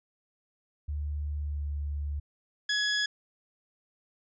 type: tone with pitch glide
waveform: sine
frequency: 73.7 to 72.64 Hz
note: D2 to D2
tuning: +7 to -18 cents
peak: -30 dBFS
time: 0.88-2.2 s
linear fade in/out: 10 ms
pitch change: -25 cents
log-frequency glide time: 1.4-1.64 s
type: tone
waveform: 20% pulse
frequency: 1682 Hz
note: G#6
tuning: 22 cents sharp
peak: -21 dBFS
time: 2.69-3.06 s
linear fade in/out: 5 ms
effects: resampled to 16000 Hz